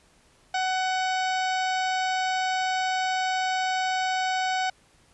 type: harmonic tone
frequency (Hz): 748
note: F#5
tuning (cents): +19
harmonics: 1 / 2 / 3 / 4 / 5 / 6 / 7 / 8 / 10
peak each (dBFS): -25 / -31 / -35 / -37 / -39 / -41 / -42 / -43 / -45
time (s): 0.54-4.7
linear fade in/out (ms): 5
effects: pink hiss -60 dBFS RMS until 5.13 s + resampled to 24000 Hz